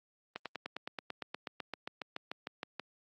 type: slowing click train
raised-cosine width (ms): 0.3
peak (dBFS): -22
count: 20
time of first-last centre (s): 0.36-2.796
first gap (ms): 97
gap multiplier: 1.03
effects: high-pass 200 Hz 12 dB/octave + Opus 32 kbps